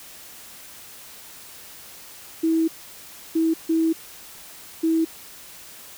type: tone bursts at uneven times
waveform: sine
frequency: 324.5 Hz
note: E4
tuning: 27 cents flat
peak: -17 dBFS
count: 4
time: 2.43-2.68 / 3.35-3.54 / 3.69-3.93 / 4.83-5.05 s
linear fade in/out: 10 ms
effects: white hiss -43 dBFS RMS until 5.97 s